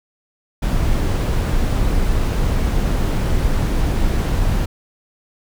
brown noise, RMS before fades -17 dBFS, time 0.62-4.66 s, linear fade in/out 10 ms, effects none

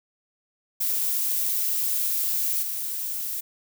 violet noise with level steps, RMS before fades -25 / -30 dBFS, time 0.8-3.41 s, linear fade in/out 10 ms, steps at 2.62 s, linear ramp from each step 10 ms, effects none

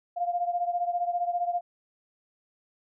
sine beating tone pair, 698.5 / 713.5 Hz, F5 / F5, 0 / +37 cents, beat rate 15 Hz, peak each -27 / -31 dBFS, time 0.16-1.61 s, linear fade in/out 20 ms, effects none

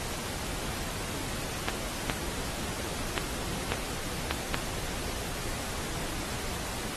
clicks, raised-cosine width 0.3 ms, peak -10 dBFS, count 6, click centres 1.685 / 2.098 / 3.178 / 3.72 / 4.31 / 4.544 s, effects pink hiss -36 dBFS RMS until 6.96 s + AAC 32 kbps

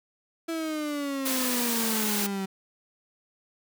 35% pulse exponential sweep, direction down, 332.3 to 190.5 Hz, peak -27 dBFS, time 0.48-2.46 s, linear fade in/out 10 ms
white high-pass noise, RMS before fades -29 dBFS, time 1.25-2.27 s, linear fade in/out 10 ms, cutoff 180 Hz, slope 96 dB/octave
effects none

